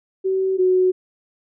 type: tone pair in turn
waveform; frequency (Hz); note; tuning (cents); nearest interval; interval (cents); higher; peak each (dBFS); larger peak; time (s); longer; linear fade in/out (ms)
sine; 380.4 / 369.4; F#4 / F#4; +48 / -3; minor second; 51; first; -17 / -13; second; 0.24-0.58 / 0.58-0.92; neither; 20
effects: none